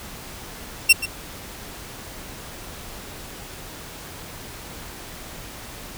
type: tone with echo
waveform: sawtooth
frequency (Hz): 2721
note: F7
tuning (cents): -46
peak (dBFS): -5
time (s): 0.89-0.93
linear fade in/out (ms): 10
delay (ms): 130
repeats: 1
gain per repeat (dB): -15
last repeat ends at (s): 1.06
effects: pink hiss -38 dBFS RMS until 5.97 s